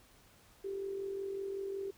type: tone with amplitude modulation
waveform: sine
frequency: 392 Hz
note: G4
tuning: in tune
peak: -34 dBFS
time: 0.64-1.91 s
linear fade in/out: 10 ms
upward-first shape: sine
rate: 45.4 Hz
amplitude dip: 50%
effects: pink hiss -63 dBFS RMS until 1.97 s